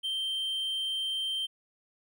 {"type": "tone", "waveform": "triangle", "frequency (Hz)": 3136, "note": "G7", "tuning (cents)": 0, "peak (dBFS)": -28, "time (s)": [0.03, 1.47], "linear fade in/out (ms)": 20, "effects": []}